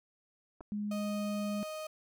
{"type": "clicks", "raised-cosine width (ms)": 1, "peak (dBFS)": -35, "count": 2, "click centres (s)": [0.607, 0.61]}
{"type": "tone with pitch glide", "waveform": "sine", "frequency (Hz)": [207.7, 206.1], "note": ["G#3", "G#3"], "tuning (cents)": [0, -13], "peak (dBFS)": -33, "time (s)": [0.72, 1.63], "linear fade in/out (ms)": 0, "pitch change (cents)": -13, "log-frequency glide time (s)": [1.01, 1.4]}
{"type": "tone", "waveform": "35% pulse", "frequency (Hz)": 622.3, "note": "D#5", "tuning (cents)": 0, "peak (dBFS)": -37, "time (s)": [0.91, 1.87], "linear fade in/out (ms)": 5}
{"effects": []}